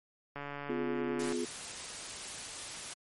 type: click train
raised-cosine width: 0.5 ms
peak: -26 dBFS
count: 139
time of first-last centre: 0.36-1.325 s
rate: 143 Hz
type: chord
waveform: sine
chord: F diminished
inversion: second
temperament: just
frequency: 251.4 / 349.2 / 419.1 Hz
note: Cb4 / F4 / Ab4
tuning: +31 / 0 / +16 cents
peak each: -36 / -36 / -37 dBFS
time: 0.69-1.45 s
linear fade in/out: 5 ms
type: noise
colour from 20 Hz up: white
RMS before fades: -42 dBFS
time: 1.19-2.94 s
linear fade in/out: 10 ms
effects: MP3 48 kbps